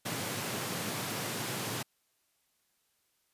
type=high-pass noise; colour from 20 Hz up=pink; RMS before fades=-36 dBFS; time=0.05-1.83 s; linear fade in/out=10 ms; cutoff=100 Hz; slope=96 dB/octave; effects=white hiss -75 dBFS RMS until 3.33 s + resampled to 32000 Hz